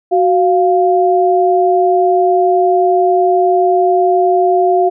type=tone pair together; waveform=sine; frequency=370.9 / 698.5 Hz; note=F#4 / F5; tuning=+4 / 0 cents; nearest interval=major seventh; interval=1096 cents; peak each=-11 dBFS; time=0.11-4.9 s; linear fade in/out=20 ms; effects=none